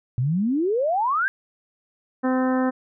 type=exponential sweep; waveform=sine; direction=up; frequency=116.54 to 1640 Hz; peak=-19 dBFS; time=0.18-1.28 s; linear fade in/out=0 ms
type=harmonic tone; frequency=257.5 Hz; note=C4; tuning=28 cents flat; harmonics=1 / 2 / 3 / 4 / 5 / 6 / 7; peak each=-20 / -26 / -30 / -32 / -34 / -36 / -37 dBFS; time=2.23-2.71 s; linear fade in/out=20 ms
effects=none